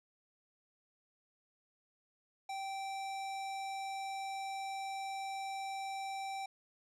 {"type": "tone with low-pass filter", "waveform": "square", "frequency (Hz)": 779, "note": "G5", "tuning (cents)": -11, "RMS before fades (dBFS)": -41, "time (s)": [2.49, 6.46], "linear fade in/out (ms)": 5, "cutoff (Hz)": 8000, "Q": 0.78, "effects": []}